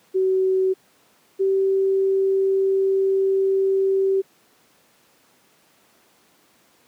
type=tone pair in turn; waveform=sine; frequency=377.4 / 386.4 Hz; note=F#4 / G4; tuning=+34 / -25 cents; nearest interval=unison; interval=41 cents; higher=second; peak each=-16 dBFS; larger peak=neither; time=0.14-0.74 / 1.39-4.22 s; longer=second; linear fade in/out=20 ms; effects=pink hiss -58 dBFS RMS until 6.87 s + high-pass 200 Hz 12 dB/octave